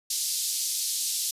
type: band-pass noise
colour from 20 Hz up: pink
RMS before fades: -29 dBFS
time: 0.1-1.31 s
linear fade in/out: 5 ms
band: 4300 to 13000 Hz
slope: 24 dB/octave
effects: resampled to 32000 Hz